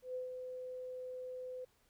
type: tone with ADSR envelope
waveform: sine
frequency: 507 Hz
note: B4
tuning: 45 cents sharp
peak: -37 dBFS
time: 0.02-1.65 s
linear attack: 130 ms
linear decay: 140 ms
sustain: -5 dB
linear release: 9 ms
effects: pink hiss -73 dBFS RMS until 1.89 s